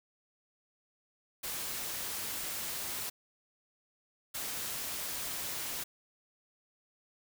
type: noise bursts at uneven times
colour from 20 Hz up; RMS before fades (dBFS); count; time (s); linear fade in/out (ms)
white; -38; 2; 1.43-3.1 / 4.34-5.84; 10
effects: none